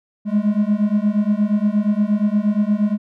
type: beating tone pair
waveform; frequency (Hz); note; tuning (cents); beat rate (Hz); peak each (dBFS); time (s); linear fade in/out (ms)
triangle; 204.3 / 212.8; G#3 / G#3; -28 / +42; 8.5; -16; 0.25-2.98; 50
effects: none